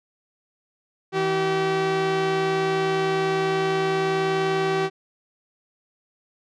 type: tone pair together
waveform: sawtooth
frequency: 161.84 / 384.2 Hz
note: E3 / G4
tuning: -32 / -35 cents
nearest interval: octave + minor third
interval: 1497 cents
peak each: -25 / -17 dBFS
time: 1.12-4.9 s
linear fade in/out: 50 ms
effects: low-pass 4000 Hz 12 dB/octave